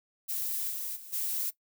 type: noise with level steps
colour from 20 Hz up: violet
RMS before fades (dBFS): -33 / -36 / -47 / -32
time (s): 0.28-1.51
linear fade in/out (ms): 20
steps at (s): 0.69 / 0.95 / 1.12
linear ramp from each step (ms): 20
effects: noise-tail reverb RT60 0.1 s tail -18 dB re dry